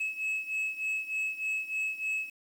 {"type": "beating tone pair", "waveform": "sine", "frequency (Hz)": [2582, 2585.3], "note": ["E7", "E7"], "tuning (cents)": [-37, -34], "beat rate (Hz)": 3.3, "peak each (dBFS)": [-30, -33], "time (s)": [0, 2.3], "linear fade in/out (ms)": 10, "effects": ["tanh soft clip ceiling -27 dBFS", "9-bit"]}